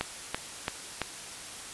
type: click train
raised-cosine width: 0.3 ms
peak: -12 dBFS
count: 4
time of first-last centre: 0.01-1.017 s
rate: 2.98 Hz
effects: white hiss -42 dBFS RMS until 1.73 s + resampled to 24000 Hz